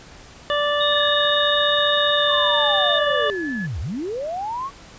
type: harmonic tone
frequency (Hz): 585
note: D5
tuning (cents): -7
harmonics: 1 / 2 / 3 / 5 / 6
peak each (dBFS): -21 / -24 / -26 / -28 / -29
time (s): 0.5-3.3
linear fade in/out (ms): 0
type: tone with pitch glide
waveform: sine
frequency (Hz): 3704 to 3636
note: A#7 to A#7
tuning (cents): -12 to -44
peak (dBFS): -20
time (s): 0.8-2.99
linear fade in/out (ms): 10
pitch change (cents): -32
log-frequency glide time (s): 2.12-2.25
type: tone with vibrato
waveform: sine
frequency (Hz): 1720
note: A6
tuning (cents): -40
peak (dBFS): -28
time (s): 0.91-3.67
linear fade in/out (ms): 20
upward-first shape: sine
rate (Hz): 5.1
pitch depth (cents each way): 17
type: linear two-way sweep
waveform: sine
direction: down then up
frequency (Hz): 1140 to 61.74 to 1140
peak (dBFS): -24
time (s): 2.26-4.71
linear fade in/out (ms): 50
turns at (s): 3.8
effects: pink hiss -44 dBFS RMS until 4.98 s + resampled to 16000 Hz